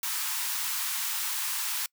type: high-pass noise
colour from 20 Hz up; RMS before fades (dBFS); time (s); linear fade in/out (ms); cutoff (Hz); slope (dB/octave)
white; -31; 0.03-1.86; 2; 830; 96
effects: noise-tail reverb RT60 0.1 s tail -26 dB re dry